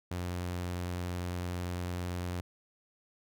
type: tone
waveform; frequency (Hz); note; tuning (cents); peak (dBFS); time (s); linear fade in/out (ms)
sawtooth; 88.9; F2; +31; -30; 0.11-2.41; 5
effects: none